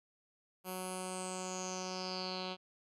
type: tone with low-pass filter sweep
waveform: 10% pulse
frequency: 185 Hz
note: F#3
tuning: in tune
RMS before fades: -41 dBFS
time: 0.64-2.57 s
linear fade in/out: 50 ms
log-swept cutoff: 12000 to 3700 Hz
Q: 7.4
effects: none